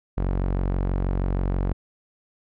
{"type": "tone with low-pass filter", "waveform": "sawtooth", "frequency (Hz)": 46.25, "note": "F#1", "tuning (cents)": 0, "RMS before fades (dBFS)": -24, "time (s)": [0.17, 1.73], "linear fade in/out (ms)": 10, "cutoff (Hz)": 1200, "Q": 0.54, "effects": []}